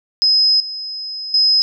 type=tone with level steps; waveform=sine; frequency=5080 Hz; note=D#8; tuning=35 cents sharp; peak=-10 / -24 / -10 dBFS; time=0.22-1.62 s; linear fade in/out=0 ms; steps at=0.6 / 1.34 s; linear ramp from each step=2 ms; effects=none